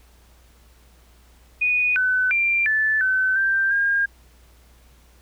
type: tone with pitch steps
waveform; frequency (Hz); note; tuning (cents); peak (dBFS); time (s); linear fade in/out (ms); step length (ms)
sine; 2473 / 1508 / 2373 / 1747 / 1524 / 1574 / 1615; D#7 / F#6 / D7 / A6 / G6 / G6 / G#6; -11 / +32 / +17 / -13 / -49 / +7 / -49; -17; 1.61-4.06; 10; 350
effects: added 60 Hz sine -51 dBFS peak until 5.21 s + pink hiss -57 dBFS RMS until 5.21 s